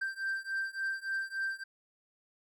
triangle beating tone pair, 1568 / 1571.5 Hz, G6 / G6, 0 / +4 cents, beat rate 3.5 Hz, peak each -35 / -34 dBFS, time 0.01-1.64 s, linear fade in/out 10 ms, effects none

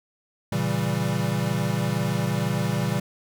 square chord, A# diminished seventh, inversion none, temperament equal, 116.54 / 138.59 / 164.81 / 196 Hz, A#2 / C#3 / E3 / G3, 0 / 0 / 0 / 0 cents, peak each -29 dBFS, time 0.52-3 s, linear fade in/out 5 ms, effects none

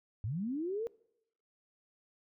sine linear sweep, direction up, 92.5 to 475.4 Hz, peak -33 dBFS, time 0.24-0.87 s, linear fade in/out 0 ms, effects noise-tail reverb RT60 0.8 s tail -24 dB re dry

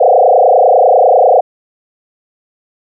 sine tone with frequency modulation, 622.3 Hz, D#5, in tune, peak -4 dBFS, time 0-1.41 s, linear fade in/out 10 ms, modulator 30.1 Hz, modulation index 4.8, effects none

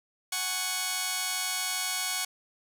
5% pulse chord, F# suspended second, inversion none, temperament just, 740 / 832.5 / 1110 Hz, F#5 / G#5 / C#6, 0 / +4 / +2 cents, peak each -22 / -27 / -22 dBFS, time 0.32-2.25 s, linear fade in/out 5 ms, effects none

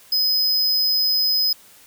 square tone, 5040 Hz, D#8, 21 cents sharp, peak -17 dBFS, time 0.12-1.53 s, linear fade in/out 5 ms, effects white hiss -49 dBFS RMS until 1.86 s

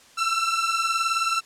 sawtooth beating tone pair, 1334 / 1353 Hz, E6 / E6, +20 / +45 cents, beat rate 19 Hz, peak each -20 / -22 dBFS, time 0.17-1.41 s, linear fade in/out 20 ms, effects white hiss -52 dBFS RMS until 1.45 s + low-pass 8000 Hz 12 dB/octave

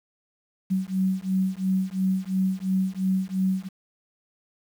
sine beating tone pair, 187.4 / 190.3 Hz, F#3 / F#3, +22 / +49 cents, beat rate 2.9 Hz, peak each -25 dBFS, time 0.7-3.69 s, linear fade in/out 20 ms, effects 8-bit

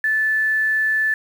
sine tone with quantisation, 1748 Hz, A6, 12 cents flat, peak -16 dBFS, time 0.04-1.14 s, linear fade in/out 2 ms, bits 7, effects none

